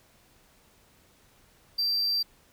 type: tone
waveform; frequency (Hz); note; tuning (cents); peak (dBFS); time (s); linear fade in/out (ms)
triangle; 4699; D8; 0; -23; 1.78-2.23; 10
effects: pink hiss -61 dBFS RMS until 2.52 s